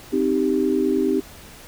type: chord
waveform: sine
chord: C minor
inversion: none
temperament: equal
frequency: 261.6 / 311.1 / 392 Hz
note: C4 / Eb4 / G4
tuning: 0 / 0 / 0 cents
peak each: -22 / -22 / -21 dBFS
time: 0.12-1.21 s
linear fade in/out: 20 ms
effects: pink hiss -43 dBFS RMS until 1.67 s